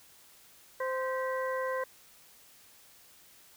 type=harmonic tone with a mistuned harmonic; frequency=520 Hz; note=C5; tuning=11 cents flat; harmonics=1 / 2 / 3 / 4; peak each=-32 / -36 / -41 / -41 dBFS; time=0.8-1.84 s; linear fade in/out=5 ms; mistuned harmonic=4; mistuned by=-120 cents; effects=white hiss -58 dBFS RMS until 3.56 s

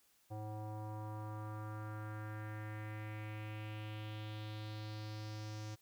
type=tone with low-pass filter sweep; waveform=square; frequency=107.1 Hz; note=A2; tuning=46 cents flat; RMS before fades=-45 dBFS; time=0.3-5.76 s; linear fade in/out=20 ms; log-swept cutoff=730 to 6100 Hz; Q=3.1; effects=white hiss -72 dBFS RMS until 5.81 s

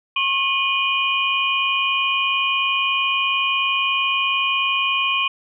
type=tone cluster; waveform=sine; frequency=1086 / 2463 / 2917 / 3115 Hz; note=C#6 / D#7 / F#7 / G7; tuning=-36 / -18 / -25 / -12 cents; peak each=-23 / -20 / -25 / -27 dBFS; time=0.16-5.28 s; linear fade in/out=5 ms; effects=none

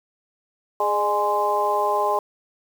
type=harmonic tone with a mistuned harmonic; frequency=207.7 Hz; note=G#3; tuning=in tune; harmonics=2 / 3 / 4 / 5; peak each=-26 / -25 / -23 / -23 dBFS; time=0.8-2.19 s; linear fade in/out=2 ms; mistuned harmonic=3; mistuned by=-47 cents; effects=7-bit

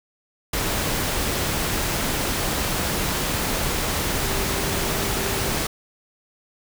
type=tone in noise; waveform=sine; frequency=392 Hz; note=G4; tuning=in tune; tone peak=-33 dBFS; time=4.24-5.5 s; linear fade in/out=5 ms; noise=pink; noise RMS=-24 dBFS; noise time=0.53-5.67 s; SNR=-12 dB; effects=none

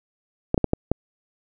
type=clicks; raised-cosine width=2 ms; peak=-5 dBFS; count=5; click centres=0.544 / 0.578 / 0.643 / 0.734 / 0.916 s; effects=none

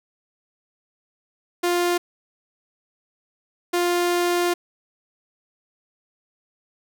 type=tone bursts at uneven times; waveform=sawtooth; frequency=350.8 Hz; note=F4; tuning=8 cents sharp; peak=-15 dBFS; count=2; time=1.63-1.98 / 3.73-4.54 s; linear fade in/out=10 ms; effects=none

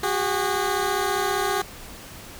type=tone pair together; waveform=15% pulse; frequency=370 / 405.1 Hz; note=F#4 / G#4; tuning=0 / -43 cents; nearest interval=major second; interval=157 cents; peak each=-19 / -18 dBFS; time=0.03-1.62 s; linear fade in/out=5 ms; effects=pink hiss -41 dBFS RMS until 2.39 s

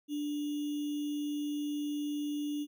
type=tone with sample-and-hold; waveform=sine; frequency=293.7 Hz; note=D4; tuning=in tune; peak=-32 dBFS; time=0.08-2.67 s; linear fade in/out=50 ms; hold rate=3150 Hz; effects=none

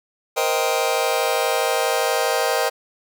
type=chord; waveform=sawtooth; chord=C minor seventh; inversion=third; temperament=just; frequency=470.9 / 523.3 / 627.9 / 784.9 Hz; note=Bb4 / C5 / Eb5 / G5; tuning=+18 / 0 / +16 / +2 cents; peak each=-20 dBFS; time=0.36-2.7 s; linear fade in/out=20 ms; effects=none

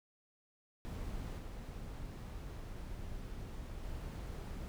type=noise with level steps; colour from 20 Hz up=brown; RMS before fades=-42 / -45 / -43 dBFS; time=0.85-4.68 s; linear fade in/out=0 ms; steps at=1.37 / 3.83 s; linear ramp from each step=20 ms; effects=none

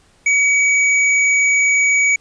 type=tone with hard clipping; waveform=triangle; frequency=2267 Hz; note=C#7; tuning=38 cents sharp; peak=-13 dBFS; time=0.26-2.16 s; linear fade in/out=5 ms; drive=17 dB; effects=pink hiss -54 dBFS RMS until 2.2 s + resampled to 22050 Hz

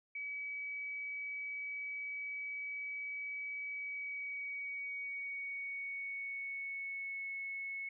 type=tone with pitch glide; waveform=sine; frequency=2279 to 2198 Hz; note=C#7 to C#7; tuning=+47 to -15 cents; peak=-39 dBFS; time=0.15-7.89 s; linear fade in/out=5 ms; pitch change=-62 cents; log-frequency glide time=3.67-7.3 s; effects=none

